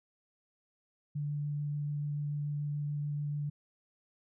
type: tone with vibrato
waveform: sine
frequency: 146.5 Hz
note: D3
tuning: 4 cents flat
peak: -32 dBFS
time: 1.15-3.5 s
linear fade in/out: 10 ms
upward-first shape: triangle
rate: 6.9 Hz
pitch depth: 10 cents each way
effects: none